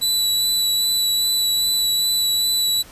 sawtooth tone with vibrato, 3954 Hz, B7, 1 cent sharp, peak -14 dBFS, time 0.01-2.83 s, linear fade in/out 20 ms, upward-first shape sine, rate 2.5 Hz, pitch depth 12 cents each way, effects pink hiss -44 dBFS RMS until 2.91 s + resampled to 32000 Hz

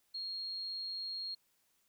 sine tone, 4261 Hz, C8, 31 cents sharp, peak -38 dBFS, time 0.14-1.35 s, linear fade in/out 10 ms, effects white hiss -75 dBFS RMS until 1.88 s

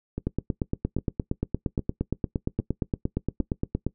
two click trains, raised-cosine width 3 ms, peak -16 / -12 dBFS, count 5 / 32, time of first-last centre 0.18-3.406 / 0.27-3.866 s, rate 1.24 / 8.62 Hz, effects noise-tail reverb RT60 0.1 s tail -20 dB re dry

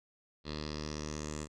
10% pulse tone with low-pass filter sweep, 75.8 Hz, D#2, 45 cents flat, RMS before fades -40 dBFS, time 0.44-1.48 s, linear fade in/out 50 ms, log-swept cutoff 4200 to 7600 Hz, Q 5, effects none

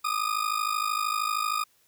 40% pulse ring-modulated tone, 1229 Hz, D#6, 22 cents flat, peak -22 dBFS, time 0.04-1.64 s, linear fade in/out 10 ms, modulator 26.5 Hz, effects white hiss -65 dBFS RMS until 1.87 s

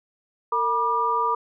sine tone cluster, 455.7 / 968 / 1194 Hz, A#4 / B5 / D6, -39 / -35 / +28 cents, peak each -29 / -23 / -23 dBFS, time 0.52-1.35 s, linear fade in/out 5 ms, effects none

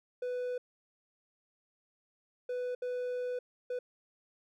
triangle tone bursts at uneven times, 496.3 Hz, B4, 8 cents sharp, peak -31 dBFS, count 4, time 0.22-0.58 / 2.49-2.75 / 2.82-3.39 / 3.7-3.79 s, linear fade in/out 5 ms, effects none

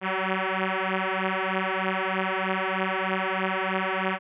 5% pulse beating tone pair, 187.7 / 190.9 Hz, F#3 / G3, +25 / -46 cents, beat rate 3.2 Hz, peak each -16 dBFS, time 0.01-4.19 s, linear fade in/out 50 ms, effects resampled to 8000 Hz

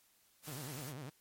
white noise, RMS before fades -49 dBFS, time 0.42-0.94 s, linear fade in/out 50 ms
sawtooth tone with vibrato, 138.59 Hz, C#3, in tune, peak -40 dBFS, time 0.47-1.1 s, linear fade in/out 10 ms, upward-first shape sine, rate 10 Hz, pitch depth 210 cents each way
effects white hiss -70 dBFS RMS until 1.2 s + MP3 64 kbps

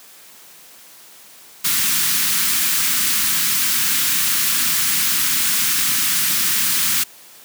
white band-stop noise, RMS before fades -18 dBFS, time 1.64-7.04 s, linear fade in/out 10 ms, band 270 to 1200 Hz, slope 24 dB/octave, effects white hiss -44 dBFS RMS until 7.44 s + high-pass 150 Hz 12 dB/octave

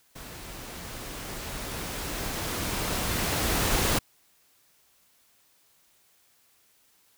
pink noise with level ramp, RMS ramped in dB -43 to -24 dBFS, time 0.15-3.99 s, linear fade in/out 10 ms, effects white hiss -64 dBFS RMS until 7.17 s

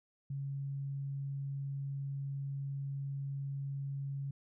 sine tone, 138.59 Hz, C#3, in tune, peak -36 dBFS, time 0.3-4.31 s, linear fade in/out 5 ms, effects none

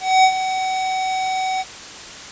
square tone with ADSR envelope, 754 Hz, F#5, 32 cents sharp, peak -9 dBFS, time 0-1.64 s, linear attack 240 ms, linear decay 73 ms, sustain -11 dB, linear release 35 ms, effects white hiss -35 dBFS RMS until 2.31 s + resampled to 16000 Hz

